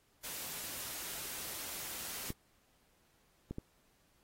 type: noise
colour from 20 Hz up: white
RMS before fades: -43 dBFS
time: 0.23-2.32 s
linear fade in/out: 20 ms
type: clicks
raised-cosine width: 3 ms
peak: -27 dBFS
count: 3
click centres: 2.304 / 3.51 / 3.584 s
effects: pink hiss -72 dBFS RMS until 4.23 s + AAC 48 kbps